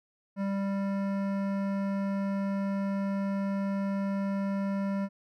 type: tone with hard clipping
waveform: sine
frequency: 197 Hz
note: G3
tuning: 9 cents sharp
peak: -30 dBFS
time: 0.36-5.09 s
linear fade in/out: 50 ms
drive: 15 dB
effects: none